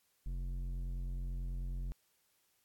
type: tone with low-pass filter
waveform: square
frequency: 44.59 Hz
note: F1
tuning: 37 cents sharp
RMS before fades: -39 dBFS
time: 0.26-1.92 s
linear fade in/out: 0 ms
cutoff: 160 Hz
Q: 0.75
effects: white hiss -75 dBFS RMS until 2.64 s + AAC 64 kbps